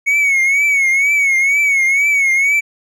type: tone with vibrato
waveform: triangle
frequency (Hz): 2217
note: C#7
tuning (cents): 0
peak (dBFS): -9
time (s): 0.06-2.61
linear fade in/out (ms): 20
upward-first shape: triangle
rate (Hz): 2.1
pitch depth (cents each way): 94
effects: none